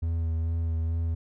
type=tone with vibrato; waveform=triangle; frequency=82.1 Hz; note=E2; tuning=6 cents flat; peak=-23 dBFS; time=0.02-1.15 s; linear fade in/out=10 ms; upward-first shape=sine; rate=2.3 Hz; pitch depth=21 cents each way; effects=none